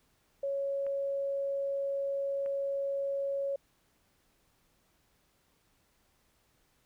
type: tone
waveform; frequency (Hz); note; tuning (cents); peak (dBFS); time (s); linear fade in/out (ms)
sine; 554.4; C#5; 0; -30; 0.43-3.56; 5
type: clicks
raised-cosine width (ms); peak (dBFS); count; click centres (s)
0.5; -36; 2; 0.866 / 2.461
effects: pink hiss -71 dBFS RMS until 6.85 s